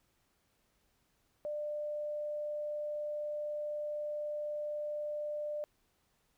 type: tone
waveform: sine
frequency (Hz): 596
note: D5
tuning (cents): +25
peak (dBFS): -35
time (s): 1.45-5.64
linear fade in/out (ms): 0
effects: pink hiss -75 dBFS RMS until 6.37 s